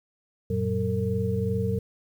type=tone cluster; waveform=sine; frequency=93.9 / 116.5 / 188.5 / 454.1 Hz; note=F#2 / A#2 / F#3 / A#4; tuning=+26 / -1 / +32 / -45 cents; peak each=-29 dBFS; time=0.5-1.79 s; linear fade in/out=5 ms; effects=9-bit